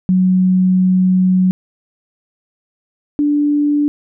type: tone pair in turn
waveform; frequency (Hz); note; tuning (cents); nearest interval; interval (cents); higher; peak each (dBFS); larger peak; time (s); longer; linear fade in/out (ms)
sine; 185 / 292.7; F#3 / D4; 0 / -6; minor sixth; 794; second; -9 / -11; first; 0.09-1.51 / 3.19-3.88; first; 0
effects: none